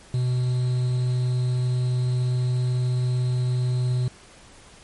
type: tone with quantisation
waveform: triangle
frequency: 125.1 Hz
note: B2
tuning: 23 cents sharp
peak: -18 dBFS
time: 0.14-4.08 s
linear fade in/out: 2 ms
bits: 7
effects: pink hiss -49 dBFS RMS until 4.83 s + MP3 48 kbps